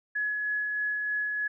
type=tone with tremolo; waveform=sine; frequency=1692 Hz; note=G#6; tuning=32 cents sharp; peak=-26 dBFS; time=0.15-1.48 s; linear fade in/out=10 ms; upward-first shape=sine; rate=3.2 Hz; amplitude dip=25%; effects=none